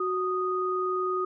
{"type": "tone pair together", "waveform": "sine", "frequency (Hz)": [370, 1240.9], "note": ["F#4", "D#6"], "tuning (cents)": [0, -5], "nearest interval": "octave + major sixth", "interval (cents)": 2095, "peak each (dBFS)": -28, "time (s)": [0, 1.25], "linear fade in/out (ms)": 5, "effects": []}